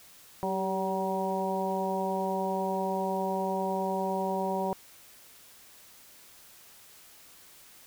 harmonic tone with a mistuned harmonic, 190 Hz, F#3, 46 cents sharp, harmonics 1 / 2 / 3 / 4 / 5, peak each -34 / -34 / -34 / -34 / -34 dBFS, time 0.43-4.73 s, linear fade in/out 0 ms, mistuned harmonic 2, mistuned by +34 cents, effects white hiss -54 dBFS RMS until 7.86 s

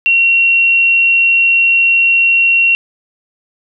sine tone, 2737 Hz, F7, 36 cents flat, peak -7 dBFS, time 0.06-2.75 s, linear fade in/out 0 ms, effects none

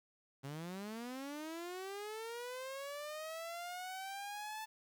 sawtooth linear sweep, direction up, 132.5 to 880 Hz, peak -39 dBFS, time 0.43-4.66 s, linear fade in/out 20 ms, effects 11-bit

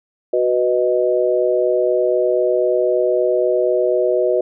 sine chord, B major, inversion second, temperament equal, 370 / 493.9 / 622.3 Hz, F#4 / B4 / D#5, 0 / 0 / 0 cents, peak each -18 dBFS, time 0.33-4.41 s, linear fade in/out 5 ms, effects none

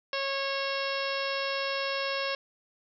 harmonic tone with a mistuned harmonic, 548 Hz, C#5, 20 cents flat, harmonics 1 / 2 / 3 / 4 / 5 / 6 / 7 / 8 / 9 / 10, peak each -33 / -36 / -37 / -40 / -37 / -41 / -41 / -42 / -46 / -40 dBFS, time 0.13-2.35 s, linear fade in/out 2 ms, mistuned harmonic 10, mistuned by -44 cents, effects none

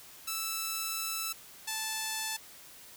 5% pulse tone pair in turn, 1318.5 / 877.2 Hz, E6 / A5, 0 / -6 cents, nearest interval perfect fifth, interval 706 cents, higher first, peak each -21 dBFS, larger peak neither, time 0.27-1.33 / 1.67-2.37 s, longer first, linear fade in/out 10 ms, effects white hiss -52 dBFS RMS until 2.96 s

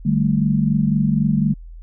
sine chord, D suspended fourth, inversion none, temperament equal with one note detuned, 150.09 / 196 / 220 Hz, D3 / G3 / A3, +38 / 0 / 0 cents, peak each -19 dBFS, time 0.05-1.54 s, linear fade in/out 10 ms, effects added 41 Hz sine -34 dBFS peak until 1.82 s

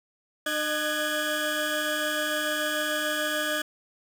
30% pulse tone cluster, 301.6 / 610 / 1493 / 1669 Hz, D4 / D#5 / F#6 / G#6, +46 / -34 / +15 / +8 cents, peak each -32 / -28 / -31 / -27 dBFS, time 0.46-3.62 s, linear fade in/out 5 ms, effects none

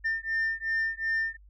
sine beating tone pair, 1800 / 1802.7 Hz, A6 / A6, +39 / +42 cents, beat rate 2.7 Hz, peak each -28 dBFS, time 0.04-1.37 s, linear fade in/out 20 ms, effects tanh soft clip ceiling -23 dBFS + added 50 Hz sine -51 dBFS peak until 1.49 s

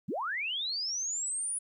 sine linear sweep, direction up, 120.8 to 9956 Hz, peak -31 dBFS, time 0.08-1.59 s, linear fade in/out 10 ms, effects 12-bit

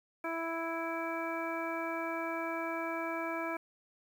harmonic tone, 330 Hz, E4, 2 cents sharp, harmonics 1 / 2 / 3 / 4 / 5 / 7, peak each -39 / -39 / -41 / -42 / -44 / -42 dBFS, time 0.24-3.57 s, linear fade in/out 5 ms, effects 10-bit

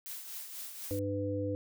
blue noise with tremolo, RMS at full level -41 dBFS, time 0.06-0.99 s, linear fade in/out 0 ms, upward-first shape triangle, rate 4.1 Hz, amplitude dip 55%
harmonic tone, 100 Hz, G2, 35 cents sharp, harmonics 1 / 3 / 5, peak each -36 / -36 / -35 dBFS, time 0.91-1.55 s, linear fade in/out 0 ms
effects none

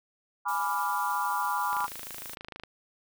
sine chord, G# diminished seventh, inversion none, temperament equal, 830.6 / 987.8 / 1174.7 / 1396.9 Hz, G#5 / B5 / D6 / F6, 0 / 0 / 0 / 0 cents, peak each -33 / -30 / -32 / -35 dBFS, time 0.45-1.87 s, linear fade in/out 20 ms
blue noise, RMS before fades -42 dBFS, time 0.48-2.35 s, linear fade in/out 5 ms
click train, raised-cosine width 0.3 ms, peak -24 dBFS, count 25, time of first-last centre 1.73-2.636 s, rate 26.5 Hz
effects none

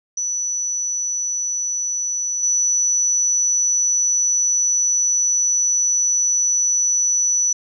sine tone with level steps, 5940 Hz, F#8, 6 cents sharp, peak -20 / -15 dBFS, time 0.17-7.53 s, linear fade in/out 5 ms, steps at 2.43 s, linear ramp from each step 2 ms, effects none

